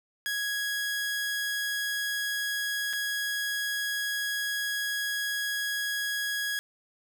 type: tone with dropouts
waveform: sawtooth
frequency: 1661.2 Hz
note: G#6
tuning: in tune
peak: -25 dBFS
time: 0.26-6.59 s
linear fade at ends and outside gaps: 0 ms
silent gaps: 2.93-2.934 s
effects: none